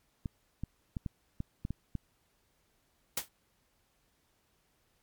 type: clicks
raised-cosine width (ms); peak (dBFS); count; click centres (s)
5; -23; 8; 0.258 / 0.636 / 0.968 / 1.062 / 1.404 / 1.651 / 1.706 / 1.953
type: noise with exponential decay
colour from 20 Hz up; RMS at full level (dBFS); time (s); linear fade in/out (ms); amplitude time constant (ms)
white; -28; 3.17-3.29; 5; 24
effects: pink hiss -73 dBFS RMS until 5.02 s + MP3 96 kbps